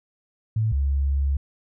sine tone pair in turn, 110 / 69.3 Hz, A2 / C#2, 0 / 0 cents, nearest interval minor sixth, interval 800 cents, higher first, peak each -19 dBFS, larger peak neither, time 0.56-0.72 / 0.72-1.37 s, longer second, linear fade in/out 5 ms, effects none

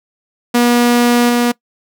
sawtooth tone with level steps, 240.7 Hz, B3, 44 cents flat, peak -5 / -7 dBFS, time 0.54-1.52 s, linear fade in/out 10 ms, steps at 1.29 s, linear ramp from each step 5 ms, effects noise-tail reverb RT60 0.1 s tail -22 dB re dry

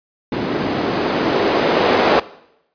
violet noise with low-pass filter sweep, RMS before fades -17 dBFS, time 0.32-2.2 s, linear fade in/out 5 ms, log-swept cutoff 260 to 510 Hz, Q 1.4, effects noise-tail reverb RT60 0.8 s tail -19 dB re dry + resampled to 11025 Hz

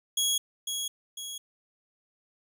20% pulse tone with echo, 3322 Hz, G#7, in tune, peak -19 dBFS, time 0.17-0.38 s, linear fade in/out 5 ms, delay 500 ms, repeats 2, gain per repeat -6 dB, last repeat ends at 1.38 s, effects none

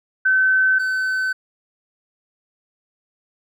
sine / triangle tone pair in turn, 1529 / 1522.9 Hz, G6 / F#6, -44 / +49 cents, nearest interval unison, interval 7 cents, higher first, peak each -13 / -17 dBFS, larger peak first, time 0.25-0.79 / 0.79-1.33 s, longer neither, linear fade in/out 10 ms, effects none

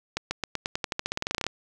accelerating click train, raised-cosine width 0.2 ms, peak -10 dBFS, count 20, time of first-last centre 0.17-1.466 s, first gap 140 ms, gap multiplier 0.91, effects none

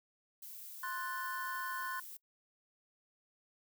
violet noise, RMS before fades -49 dBFS, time 0.42-2.17 s, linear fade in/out 5 ms
triangle chord, F# diminished, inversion second, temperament equal, 1046.5 / 1480 / 1760 Hz, C6 / F#6 / A6, 0 / 0 / 0 cents, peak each -39 / -40 / -44 dBFS, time 0.83-2 s, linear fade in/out 5 ms
effects noise-tail reverb RT60 0.1 s tail -23 dB re dry

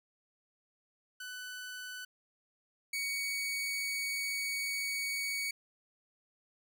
sawtooth tone pair in turn, 1497 / 2243 Hz, F#6 / C#7, +20 / +20 cents, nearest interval perfect fifth, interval 700 cents, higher second, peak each -38 / -30 dBFS, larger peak second, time 1.2-2.05 / 2.93-5.51 s, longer second, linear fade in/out 5 ms, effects none

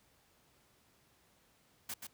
white noise with echo, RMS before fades -41 dBFS, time 1.89-1.94 s, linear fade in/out 5 ms, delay 130 ms, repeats 1, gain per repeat -5 dB, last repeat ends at 2.07 s, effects pink hiss -69 dBFS RMS until 2.13 s + high-pass 60 Hz 12 dB/octave

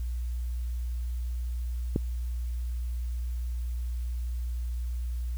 click, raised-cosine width 3 ms, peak -12 dBFS, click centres 1.961 s, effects added 60 Hz sine -29 dBFS peak until 5.37 s + white hiss -57 dBFS RMS until 5.37 s

